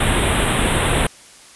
pink band-stop noise, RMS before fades -17 dBFS, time 0-1.07 s, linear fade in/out 5 ms, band 3800 to 8100 Hz, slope 96 dB/octave, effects white hiss -44 dBFS RMS until 1.55 s + resampled to 24000 Hz

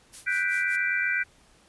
blue noise with tremolo, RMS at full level -40 dBFS, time 0.12-0.77 s, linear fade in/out 20 ms, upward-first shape sine, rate 5.1 Hz, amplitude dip 95%
sine chord, G major seventh, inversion third, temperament equal, 1480 / 1568 / 1975.5 / 2349 Hz, F#6 / G6 / B6 / D7, 0 / 0 / 0 / 0 cents, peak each -29 dBFS, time 0.26-1.24 s, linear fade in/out 20 ms
effects pink hiss -59 dBFS RMS until 1.68 s + resampled to 24000 Hz

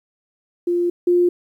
sine tone pair in turn, 349.2 / 352.8 Hz, F4 / F4, 0 / +18 cents, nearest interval unison, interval 18 cents, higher second, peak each -16 / -12 dBFS, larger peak second, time 0.67-0.9 / 1.07-1.29 s, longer first, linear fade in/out 5 ms, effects 9-bit

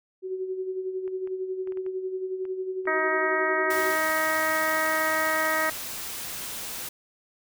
sine tone with tremolo, 374.9 Hz, F#4, 23 cents sharp, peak -26 dBFS, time 0.22-3.97 s, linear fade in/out 50 ms, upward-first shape sine, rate 11 Hz, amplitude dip 55%
clicks, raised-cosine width 0.5 ms, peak -34 dBFS, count 12, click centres 1.078 / 1.274 / 1.674 / 1.722 / 1.773 / 1.864 / 2.453 / 2.855 / 2.998 / 3.834 / 3.987 / 4.295 s
harmonic tone, 315.4 Hz, D#4, 24 cents sharp, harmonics 1 / 2 / 3 / 4 / 5 / 6 / 7, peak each -37 / -29 / -33 / -29 / -32 / -27 / -36 dBFS, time 2.87-5.7 s, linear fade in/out 5 ms
white noise, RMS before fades -35 dBFS, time 3.7-6.89 s, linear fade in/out 5 ms
effects none

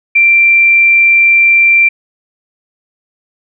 sine tone, 2358 Hz, D7, 6 cents sharp, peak -4 dBFS, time 0.15-1.89 s, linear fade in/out 10 ms, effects none

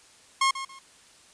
sawtooth tone with echo, 1077 Hz, C6, 50 cents sharp, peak -16 dBFS, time 0.41-0.51 s, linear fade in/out 5 ms, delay 140 ms, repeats 2, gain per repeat -12 dB, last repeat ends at 0.79 s, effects white hiss -55 dBFS RMS until 1.33 s + resampled to 22050 Hz

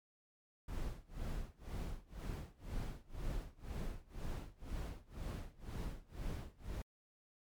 brown noise with tremolo, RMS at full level -40 dBFS, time 0.68-6.82 s, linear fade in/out 5 ms, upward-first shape sine, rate 2 Hz, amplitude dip 95%, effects MP3 96 kbps

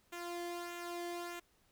sawtooth tone with flanger, 347.3 Hz, F4, 10 cents flat, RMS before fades -43 dBFS, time 0.12-1.4 s, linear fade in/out 10 ms, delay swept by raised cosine 0.2 to 0.78 ms, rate 1.6 Hz, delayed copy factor -0.55, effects pink hiss -72 dBFS RMS until 1.71 s

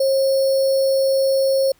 sine tone with sample-and-hold, 539 Hz, C#5, 49 cents flat, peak -14 dBFS, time 0-1.72 s, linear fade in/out 5 ms, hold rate 4900 Hz, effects pink hiss -58 dBFS RMS until 1.79 s

